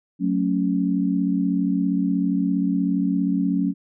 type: chord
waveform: sine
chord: F# minor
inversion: none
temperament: just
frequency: 185 / 222 / 277.5 Hz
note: F#3 / A3 / C#4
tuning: 0 / +16 / +2 cents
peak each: -22 / -26 / -22 dBFS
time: 0.19-3.74 s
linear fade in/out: 50 ms
effects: none